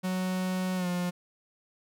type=tone with pitch glide; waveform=45% pulse; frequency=185 to 177.77 Hz; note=F#3 to F3; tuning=0 to +31 cents; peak=-28 dBFS; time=0.03-1.11 s; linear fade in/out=20 ms; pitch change=-69 cents; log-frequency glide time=0.76-0.87 s; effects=none